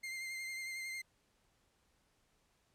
40% pulse tone with vibrato, 2100 Hz, C7, 6 cents sharp, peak -40 dBFS, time 0.03-1.02 s, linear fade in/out 10 ms, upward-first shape triangle, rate 11 Hz, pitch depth 29 cents each way, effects pink hiss -75 dBFS RMS until 2.74 s + low-pass 11000 Hz 12 dB/octave

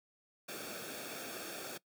pink noise with comb filter, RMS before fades -44 dBFS, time 0.48-1.78 s, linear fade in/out 10 ms, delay 1 ms, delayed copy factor -0.7, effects noise-tail reverb RT60 0.1 s tail -20 dB re dry + high-pass 200 Hz 12 dB/octave

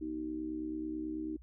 sine tone with amplitude modulation, 311.1 Hz, D#4, in tune, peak -32 dBFS, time 0.01-1.37 s, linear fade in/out 10 ms, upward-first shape sine, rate 69.2 Hz, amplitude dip 75%, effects added 60 Hz sine -51 dBFS peak until 1.42 s

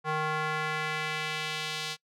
square tone with band-pass filter sweep, 155 Hz, D#3, 6 cents flat, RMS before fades -32 dBFS, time 0.04-1.97 s, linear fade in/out 50 ms, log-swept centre 1100 to 4100 Hz, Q 1.3, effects noise-tail reverb RT60 0.1 s tail -23 dB re dry

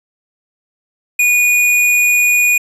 sine tone with hard clipping, 2456 Hz, D#7, 23 cents flat, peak -10 dBFS, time 1.19-2.58 s, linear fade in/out 5 ms, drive 18 dB, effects resampled to 32000 Hz

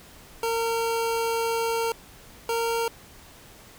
25% pulse tone pair in turn, 458.2 / 461.1 Hz, A#4 / A#4, -30 / -19 cents, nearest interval unison, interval 11 cents, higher second, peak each -20 dBFS, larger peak neither, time 0.43-1.92 / 2.49-2.88 s, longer first, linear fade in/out 2 ms, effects pink hiss -49 dBFS RMS until 3.78 s

